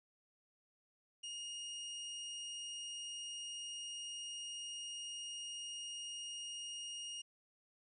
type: tone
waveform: sawtooth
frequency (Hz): 2857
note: F7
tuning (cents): +39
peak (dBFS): -40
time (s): 1.23-7.22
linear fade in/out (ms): 10
effects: resampled to 22050 Hz